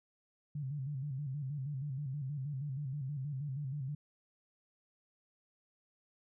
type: tone with vibrato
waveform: sine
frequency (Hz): 139.3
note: C#3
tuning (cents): +9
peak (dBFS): -36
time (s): 0.55-3.95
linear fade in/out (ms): 5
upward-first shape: square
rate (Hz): 6.3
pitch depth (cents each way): 100
effects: none